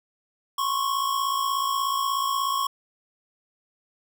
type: tone pair together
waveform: square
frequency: 1046.5 / 1103.1 Hz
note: C6 / C#6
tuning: 0 / -9 cents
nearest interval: minor second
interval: 91 cents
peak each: -30 / -25 dBFS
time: 0.58-2.67 s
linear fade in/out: 5 ms
effects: none